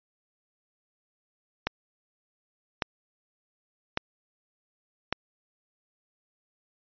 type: click train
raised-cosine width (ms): 0.3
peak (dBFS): -9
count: 4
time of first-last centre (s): 1.67-5.126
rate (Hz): 0.868
effects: resampled to 11025 Hz